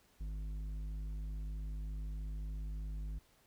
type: tone with tanh clipping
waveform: triangle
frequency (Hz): 51.6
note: G#1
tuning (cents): -10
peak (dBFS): -40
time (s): 0.2-3.19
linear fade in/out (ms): 10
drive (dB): 13
effects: pink hiss -69 dBFS RMS until 3.46 s